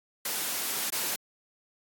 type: noise with dropouts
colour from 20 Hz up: white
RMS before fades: -31 dBFS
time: 0.25-1.16 s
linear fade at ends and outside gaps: 5 ms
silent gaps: 0.903-0.922 s
effects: high-pass 200 Hz 12 dB/octave + AAC 64 kbps